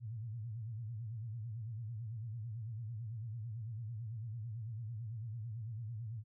sine tone with vibrato, 112.5 Hz, A2, 39 cents sharp, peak -40 dBFS, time 0-6.24 s, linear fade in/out 50 ms, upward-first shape sine, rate 9 Hz, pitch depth 140 cents each way, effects none

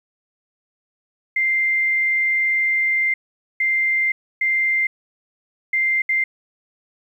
sine tone bursts at uneven times, 2093 Hz, C7, in tune, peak -16 dBFS, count 5, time 1.36-3.14 / 3.6-4.12 / 4.41-4.87 / 5.73-6.02 / 6.09-6.24 s, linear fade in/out 5 ms, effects 9-bit

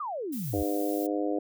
sine exponential sweep, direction down, 1273 to 69.3 Hz, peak -31 dBFS, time 0-0.63 s, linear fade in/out 5 ms
violet noise, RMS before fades -41 dBFS, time 0.32-1.07 s, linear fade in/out 10 ms
harmonic tone, 102 Hz, G#2, 31 cents flat, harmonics 3 / 4 / 5 / 6 / 7, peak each -29 / -34 / -33 / -37 / -37 dBFS, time 0.53-1.39 s, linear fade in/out 5 ms
effects none

